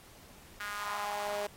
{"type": "tone with high-pass filter sweep", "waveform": "sawtooth", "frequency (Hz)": 205.8, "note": "G#3", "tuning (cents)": -16, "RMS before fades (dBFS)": -37, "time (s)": [0.6, 1.47], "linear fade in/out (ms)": 5, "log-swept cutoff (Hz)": [1500, 540], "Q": 3.2, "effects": ["pink hiss -56 dBFS RMS until 1.56 s", "AAC 48 kbps"]}